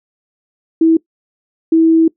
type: tone pair in turn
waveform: sine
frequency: 325.3 / 325.3 Hz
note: E4 / E4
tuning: -23 / -23 cents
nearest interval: unison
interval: 0 cents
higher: neither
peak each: -6 dBFS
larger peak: neither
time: 0.81-0.97 / 1.72-2.08 s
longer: second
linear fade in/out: 5 ms
effects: noise-tail reverb RT60 0.1 s tail -21 dB re dry